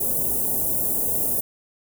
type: band-stop noise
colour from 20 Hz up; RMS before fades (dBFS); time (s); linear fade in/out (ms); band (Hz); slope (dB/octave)
white; -23; 0-1.41; 10; 650 to 10000; 24
effects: none